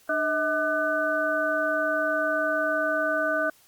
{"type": "harmonic tone with a mistuned harmonic", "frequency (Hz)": 300, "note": "D4", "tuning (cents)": 37, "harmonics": [1, 2, 4, 5], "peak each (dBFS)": [-33, -26, -32, -26], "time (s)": [0.09, 3.5], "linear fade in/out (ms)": 5, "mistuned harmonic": 2, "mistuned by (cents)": 100, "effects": ["white hiss -58 dBFS RMS until 3.67 s", "Opus 48 kbps"]}